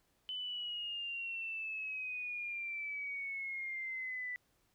sine exponential sweep, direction down, 3029 to 1975.5 Hz, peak -38 dBFS, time 0.29-4.36 s, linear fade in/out 0 ms, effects pink hiss -75 dBFS RMS until 4.74 s

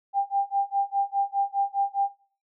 sine tone with tremolo, 795 Hz, G5, 24 cents sharp, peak -19 dBFS, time 0.13-2.11 s, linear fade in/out 50 ms, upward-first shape sine, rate 4.9 Hz, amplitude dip 100%, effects noise-tail reverb RT60 0.4 s tail -17 dB re dry

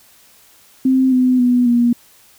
sine tone with pitch steps, 261.6 / 253.9 / 246.3 / 239.1 Hz, C4 / B3 / B3 / A#3, 0 / +48 / -5 / +44 cents, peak -10 dBFS, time 0.85-1.93 s, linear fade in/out 5 ms, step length 270 ms, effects white hiss -49 dBFS RMS until 2.38 s

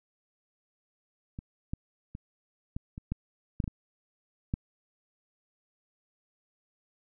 clicks, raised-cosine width 5 ms, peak -26 / -20 / -27 / -22 / -27 / -18 / -15 / -22 / -22 / -16 dBFS, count 10, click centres 1.389 / 1.735 / 2.151 / 2.765 / 2.979 / 3.12 / 3.602 / 3.641 / 3.678 / 4.539 s, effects none

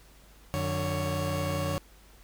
30% pulse tone cluster, 90.4 / 148.4 / 557 Hz, F#2 / D3 / C#5, -40 / +18 / +8 cents, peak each -30 dBFS, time 0.54-1.78 s, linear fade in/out 0 ms, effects added 50 Hz sine -55 dBFS peak until 2.23 s + pink hiss -58 dBFS RMS until 2.23 s

